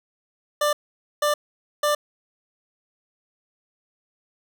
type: tone bursts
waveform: 25% pulse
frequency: 592 Hz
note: D5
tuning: 14 cents sharp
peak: -15 dBFS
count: 3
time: 0.61-1.95 s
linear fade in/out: 5 ms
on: 120 ms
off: 490 ms
effects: none